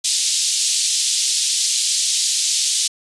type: band-pass noise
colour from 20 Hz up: white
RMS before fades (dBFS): -19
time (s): 0.04-2.88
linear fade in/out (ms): 10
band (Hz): 3400 to 8400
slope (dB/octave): 24
effects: resampled to 24000 Hz